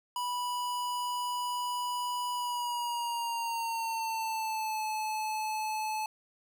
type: tone with pitch glide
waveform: square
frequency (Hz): 982 to 864.8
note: B5 to A5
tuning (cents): -10 to -30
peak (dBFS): -32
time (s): 0.16-6.06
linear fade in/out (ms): 2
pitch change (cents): -220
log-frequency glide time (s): 2.33-4.83
effects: none